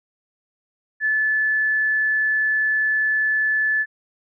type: tone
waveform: sine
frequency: 1735 Hz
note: A6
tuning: 25 cents flat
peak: -17 dBFS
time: 1-3.86 s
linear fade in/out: 50 ms
effects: none